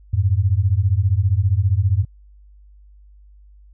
sine beating tone pair, 89.3 / 104.3 Hz, F2 / G#2, +39 / +8 cents, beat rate 15 Hz, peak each -17 dBFS, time 0.13-2.05 s, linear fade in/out 10 ms, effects added 50 Hz sine -44 dBFS peak until 3.73 s

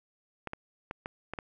clicks, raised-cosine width 0.5 ms, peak -21 dBFS, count 6, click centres 0.473 / 0.534 / 0.911 / 1.059 / 1.336 / 1.388 s, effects none

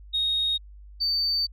sine tone pair in turn, 3735 / 4580 Hz, A#7 / D8, +3 / -44 cents, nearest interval major third, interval 353 cents, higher second, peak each -21 dBFS, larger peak neither, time 0.13-0.58 / 1-1.47 s, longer second, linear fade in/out 20 ms, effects tanh soft clip ceiling -18 dBFS + added 50 Hz sine -43 dBFS peak until 1.52 s

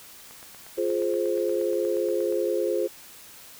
click train, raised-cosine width 0.5 ms, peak -32 dBFS, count 18, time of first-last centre 0.31-2.324 s, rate 8.44 Hz
sine chord, F minor, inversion none, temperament just, 349.2 / 419.1 / 523.8 Hz, F4 / Ab4 / C5, 0 / +16 / +2 cents, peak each -27 dBFS, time 0.77-2.88 s, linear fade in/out 20 ms
effects white hiss -47 dBFS RMS until 3.59 s

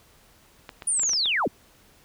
clicks, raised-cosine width 0.3 ms, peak -21 dBFS, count 7, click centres 0.692 / 0.822 / 0.996 / 1.034 / 1.094 / 1.134 / 1.258 s
sine linear sweep, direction down, 9680 to 127.4 Hz, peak -21 dBFS, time 0.87-1.48 s, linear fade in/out 5 ms
effects pink hiss -57 dBFS RMS until 2.04 s

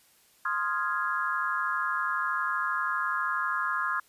sine chord, F minor seventh, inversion second, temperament equal, 1046.5 / 1244.5 / 1396.9 / 1661.2 Hz, C6 / Eb6 / F6 / Ab6, 0 / 0 / 0 / 0 cents, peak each -32 dBFS, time 0.45-4 s, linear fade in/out 5 ms, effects white hiss -62 dBFS RMS until 4.08 s + resampled to 32000 Hz

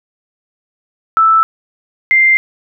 sine tone pair in turn, 1318.5 / 2093 Hz, E6 / C7, 0 / 0 cents, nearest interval minor sixth, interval 800 cents, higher second, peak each -6 dBFS, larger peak neither, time 1.17-1.43 / 2.11-2.37 s, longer neither, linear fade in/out 0 ms, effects none

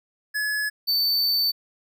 square tone pair in turn, 1701 / 4541 Hz, G#6 / C#8, +41 / +41 cents, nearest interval octave + perfect fourth, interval 1700 cents, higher second, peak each -24 / -20 dBFS, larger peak second, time 0.34-0.7 / 0.87-1.52 s, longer second, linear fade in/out 20 ms, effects none

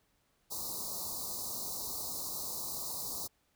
white band-stop noise, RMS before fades -39 dBFS, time 0.5-3.28 s, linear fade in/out 20 ms, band 1200 to 3900 Hz, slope 96 dB/octave, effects pink hiss -74 dBFS RMS until 3.55 s

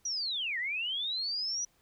sine linear two-way sweep, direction down then up, 5920 to 1828 to 5920 Hz, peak -31 dBFS, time 0.05-1.65 s, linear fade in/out 5 ms, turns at 0.58 s, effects pink hiss -69 dBFS RMS until 1.81 s

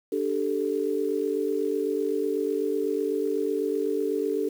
sine chord, D suspended fourth, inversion none, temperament equal, 293.7 / 392 / 440 Hz, D4 / G4 / A4, 0 / 0 / 0 cents, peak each -30 / -28 / -27 dBFS, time 0.12-4.49 s, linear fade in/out 5 ms, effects 8-bit

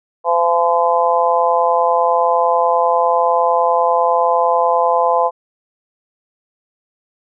harmonic tone, 170.5 Hz, F3, 41 cents flat, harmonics 3 / 4 / 5 / 6, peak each -17 / -17 / -17 / -17 dBFS, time 0.24-5.31 s, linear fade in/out 50 ms, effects none

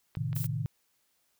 clicks, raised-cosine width 0.3 ms, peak -30 dBFS, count 4, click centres 0.152 / 0.33 / 0.365 / 0.443 s
sine chord, A diminished, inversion none, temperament equal, 110 / 130.81 / 155.56 Hz, A2 / C3 / Eb3, 0 / 0 / 0 cents, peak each -34 dBFS, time 0.17-0.66 s, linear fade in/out 0 ms
violet noise, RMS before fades -39 dBFS, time 0.35-0.47 s, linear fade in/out 10 ms
effects white hiss -73 dBFS RMS until 1.39 s

